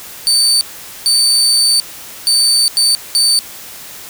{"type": "tone bursts at uneven times", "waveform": "30% pulse", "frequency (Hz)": 4563, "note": "C#8", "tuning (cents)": 49, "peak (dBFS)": -6, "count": 5, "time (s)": [[0.27, 0.61], [1.06, 1.8], [2.27, 2.68], [2.77, 2.95], [3.15, 3.39]], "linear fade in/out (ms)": 0, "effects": ["white hiss -32 dBFS RMS until 4.09 s"]}